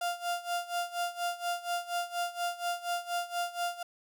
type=tone with tremolo; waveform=35% pulse; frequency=698.5 Hz; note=F5; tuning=in tune; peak=-27 dBFS; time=0.01-3.83 s; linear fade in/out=5 ms; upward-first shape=sine; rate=4.2 Hz; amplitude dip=85%; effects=none